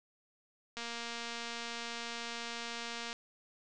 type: click train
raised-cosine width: 0.2 ms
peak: -24 dBFS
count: 553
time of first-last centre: 0.77-3.129 s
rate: 234 Hz
effects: resampled to 22050 Hz